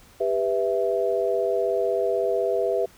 sine chord, E minor, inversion first, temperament equal with one note detuned, 397.9 / 493.9 / 659.3 Hz, G4 / B4 / E5, +26 / 0 / 0 cents, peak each -25 dBFS, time 0.2-2.86 s, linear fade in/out 10 ms, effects pink hiss -53 dBFS RMS until 2.97 s

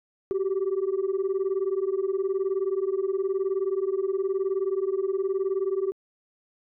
sine beating tone pair, 376.5 / 395.5 Hz, F#4 / G4, +30 / +15 cents, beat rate 19 Hz, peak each -25 dBFS, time 0.31-5.92 s, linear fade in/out 0 ms, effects tanh soft clip ceiling -20 dBFS

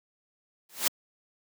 white noise with exponential growth, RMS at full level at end -21 dBFS, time 0.69-0.88 s, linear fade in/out 5 ms, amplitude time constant 41 ms, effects high-pass 200 Hz 12 dB/octave

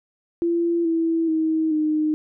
sine tone with pitch steps, 340 / 328.8 / 318 / 307.5 Hz, F4 / E4 / D#4 / D#4, -46 / -4 / +38 / -20 cents, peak -18 dBFS, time 0.42-2.14 s, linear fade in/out 0 ms, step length 430 ms, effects none

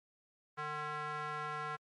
square tone with band-pass filter, 150.9 Hz, D3, 47 cents sharp, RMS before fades -40 dBFS, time 0.57-1.77 s, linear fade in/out 20 ms, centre 1300 Hz, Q 2.4, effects MP3 48 kbps

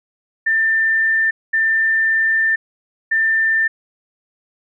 sine tone bursts at uneven times, 1789 Hz, A6, 28 cents sharp, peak -13 dBFS, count 3, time 0.46-1.31 / 1.53-2.56 / 3.11-3.68 s, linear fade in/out 10 ms, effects none

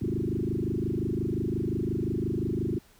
sine tone with frequency modulation, 229.8 Hz, A#3, 25 cents flat, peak -26 dBFS, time 0.01-2.79 s, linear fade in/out 10 ms, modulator 25.7 Hz, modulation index 5.9, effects pink hiss -59 dBFS RMS until 2.99 s

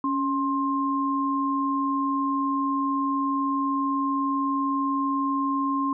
sine tone pair together, 278.1 / 1057.9 Hz, C#4 / C6, +6 / +19 cents, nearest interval octave + major seventh, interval 2313 cents, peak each -25 dBFS, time 0.04-5.93 s, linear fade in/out 2 ms, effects none

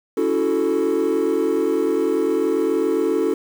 triangle chord, F# minor seventh, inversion second, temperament equal with one note detuned, 282.5 / 329.6 / 370 / 440 Hz, C#4 / E4 / F#4 / A4, +33 / 0 / 0 / 0 cents, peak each -22 / -20 / -20 / -18 dBFS, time 0.17-3.34 s, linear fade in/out 5 ms, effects tanh soft clip ceiling -10 dBFS + 7-bit

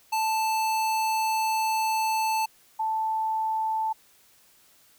square / sine tone pair in turn, 880 / 880 Hz, A5 / A5, 0 / 0 cents, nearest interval unison, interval 0 cents, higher neither, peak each -24 dBFS, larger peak neither, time 0.12-2.46 / 2.79-3.93 s, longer first, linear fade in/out 10 ms, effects white hiss -59 dBFS RMS until 4.98 s

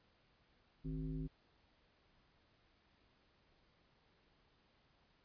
sine tone with frequency modulation, 155.56 Hz, D#3, in tune, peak -39 dBFS, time 0.84-1.28 s, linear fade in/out 20 ms, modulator 110 Hz, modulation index 1.2, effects pink hiss -73 dBFS RMS until 5.24 s + resampled to 11025 Hz

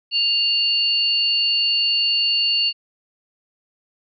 sine tone pair together, 2800 / 4445 Hz, F7 / C#8, +4 / +4 cents, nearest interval minor sixth, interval 800 cents, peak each -19 dBFS, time 0.11-2.73 s, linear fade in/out 50 ms, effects none

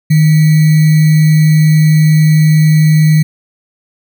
sine tone with sample-and-hold, 155.56 Hz, D#3, in tune, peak -4 dBFS, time 0.1-3.23 s, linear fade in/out 10 ms, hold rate 2100 Hz, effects none

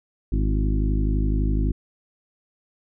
harmonic tone with a mistuned harmonic, 51.9 Hz, G#1, in tune, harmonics 1 / 2 / 3 / 4 / 5 / 6 / 7, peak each -20 / -28 / -30 / -33 / -30 / -33 / -38 dBFS, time 0.32-1.72 s, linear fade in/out 5 ms, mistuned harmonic 6, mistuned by +44 cents, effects none

